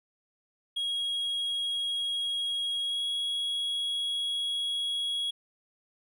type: tone with pitch glide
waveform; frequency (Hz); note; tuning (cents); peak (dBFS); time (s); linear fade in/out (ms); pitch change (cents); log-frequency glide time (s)
triangle; 3296 to 3325; G#7 to G#7; -14 to +1; -27; 0.76-5.31; 10; +15; 2.82-3.03
effects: none